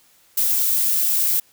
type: noise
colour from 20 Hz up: violet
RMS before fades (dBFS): -19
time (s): 0.37-1.4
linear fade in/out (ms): 5
effects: white hiss -56 dBFS RMS until 1.52 s